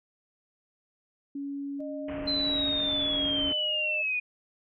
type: tone with tremolo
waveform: sine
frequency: 280.7 Hz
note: C#4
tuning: 22 cents sharp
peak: -32 dBFS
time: 1.35-3.52 s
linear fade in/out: 5 ms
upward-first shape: square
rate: 1.1 Hz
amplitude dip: 30%
type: tone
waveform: sine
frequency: 611 Hz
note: D#5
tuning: 32 cents flat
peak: -36 dBFS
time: 1.79-4.03 s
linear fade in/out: 20 ms
type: low-pass noise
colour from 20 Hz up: pink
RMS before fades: -41 dBFS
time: 2.08-3.53 s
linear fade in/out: 5 ms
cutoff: 3000 Hz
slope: 96 dB/octave
type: linear sweep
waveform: sine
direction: down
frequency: 4100 to 2445 Hz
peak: -26 dBFS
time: 2.27-4.2 s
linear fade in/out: 10 ms
effects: none